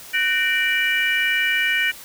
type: tone cluster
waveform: sine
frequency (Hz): 1506 / 1838 / 2345 / 2927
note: F#6 / A#6 / D7 / F#7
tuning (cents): +30 / -25 / -3 / -19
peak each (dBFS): -25 / -22 / -21 / -25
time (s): 0.13-1.92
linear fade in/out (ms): 20
effects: white hiss -40 dBFS RMS until 2.04 s